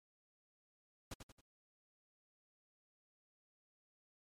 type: noise with echo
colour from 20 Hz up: pink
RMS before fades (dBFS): -45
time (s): 1.11-1.14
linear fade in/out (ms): 5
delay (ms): 90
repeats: 3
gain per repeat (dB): -7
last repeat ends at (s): 1.41
effects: low-pass 10000 Hz 12 dB/octave + MP3 64 kbps